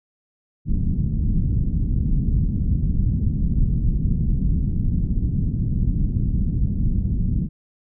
pink low-pass noise, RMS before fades -20 dBFS, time 0.65-7.49 s, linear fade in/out 50 ms, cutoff 210 Hz, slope 24 dB/octave, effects none

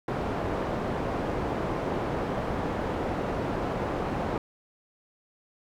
white low-pass noise, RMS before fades -30 dBFS, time 0.08-4.38 s, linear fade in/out 2 ms, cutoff 680 Hz, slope 12 dB/octave, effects none

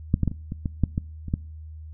clicks, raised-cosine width 5 ms, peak -6 / -9 / -10 / -20 / -17 / -14 / -7 / -12 / -22 / -10 dBFS, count 10, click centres 0.141 / 0.233 / 0.277 / 0.315 / 0.521 / 0.658 / 0.837 / 0.979 / 1.283 / 1.339 s, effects noise-tail reverb RT60 0.5 s tail -24 dB re dry + added 78 Hz sine -37 dBFS peak until 1.93 s

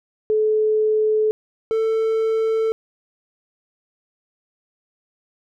sine / triangle tone pair in turn, 431.3 / 444.5 Hz, A4 / A4, -35 / +18 cents, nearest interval minor second, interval 53 cents, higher second, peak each -15 dBFS, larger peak neither, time 0.3-1.31 / 1.71-2.72 s, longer neither, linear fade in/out 0 ms, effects none

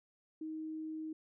sine tone, 314.6 Hz, D#4, 19 cents sharp, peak -39 dBFS, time 0.41-1.13 s, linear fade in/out 5 ms, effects none

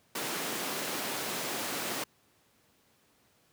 pink high-pass noise, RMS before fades -35 dBFS, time 0.15-2.04 s, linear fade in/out 5 ms, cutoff 250 Hz, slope 12 dB/octave, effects pink hiss -67 dBFS RMS until 3.52 s + high-pass 100 Hz 12 dB/octave

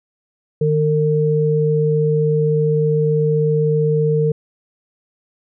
sine tone pair together, 153.4 / 453.9 Hz, D#3 / A#4, -24 / -46 cents, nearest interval octave + perfect fifth, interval 1878 cents, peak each -16 dBFS, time 0.61-4.32 s, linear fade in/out 5 ms, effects none

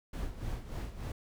brown noise with tremolo, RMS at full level -36 dBFS, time 0.13-1.12 s, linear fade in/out 5 ms, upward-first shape sine, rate 3.4 Hz, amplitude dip 70%, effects none

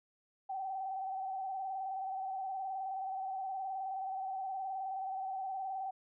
sine tone with vibrato, 767 Hz, G5, 38 cents flat, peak -36 dBFS, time 0.49-5.91 s, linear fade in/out 10 ms, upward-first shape square, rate 19 Hz, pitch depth 33 cents each way, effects none

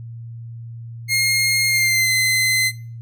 sawtooth tone with pitch glide, 2136 to 2053 Hz, C7 to C7, +35 to -33 cents, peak -12 dBFS, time 1.08-2.72 s, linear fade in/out 50 ms, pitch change -68 cents, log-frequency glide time 1.67-2.12 s, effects noise-tail reverb RT60 0.4 s tail -18 dB re dry + added 116 Hz sine -31 dBFS peak until 3.01 s

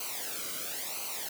white noise with flanger, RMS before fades -37 dBFS, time 0-1.29 s, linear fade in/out 5 ms, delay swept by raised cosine 0.56 to 1.15 ms, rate 0.98 Hz, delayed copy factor -0.8, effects none

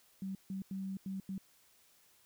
sine tone bursts at uneven times, 192.2 Hz, G3, 34 cents flat, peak -37 dBFS, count 5, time 0.22-0.35 / 0.5-0.62 / 0.71-0.97 / 1.06-1.2 / 1.29-1.38 s, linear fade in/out 2 ms, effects white hiss -67 dBFS RMS until 2.25 s

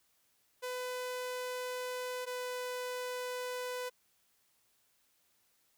sawtooth tone pair in turn, 501 / 499 Hz, B4 / B4, +25 / +18 cents, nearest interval unison, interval 7 cents, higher first, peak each -33 / -33 dBFS, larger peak neither, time 0.62-2.26 / 2.26-3.9 s, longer neither, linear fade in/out 20 ms, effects white hiss -73 dBFS RMS until 5.77 s

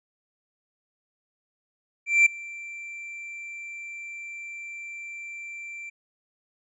triangle tone with ADSR envelope, 2350 Hz, D7, 1 cent sharp, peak -11 dBFS, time 2.06-5.9 s, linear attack 200 ms, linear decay 7 ms, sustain -23 dB, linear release 11 ms, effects resampled to 22050 Hz

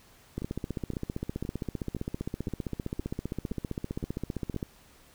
two click trains, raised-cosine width 3 ms, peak -23 / -19 dBFS, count 9 / 66, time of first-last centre 0.42-4.544 / 0.38-4.628 s, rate 1.94 / 15.3 Hz, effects pink hiss -58 dBFS RMS until 5.14 s

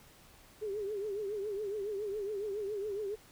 sine tone with vibrato, 410.2 Hz, G#4, 21 cents flat, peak -34 dBFS, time 0.61-3.16 s, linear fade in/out 20 ms, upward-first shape triangle, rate 7.2 Hz, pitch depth 120 cents each way, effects pink hiss -59 dBFS RMS until 3.31 s

